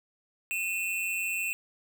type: tone pair together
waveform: square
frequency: 2494 / 2680 Hz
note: D#7 / E7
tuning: +3 / +28 cents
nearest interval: minor second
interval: 125 cents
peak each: -35 / -31 dBFS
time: 0.51-1.53 s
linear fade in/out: 0 ms
effects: none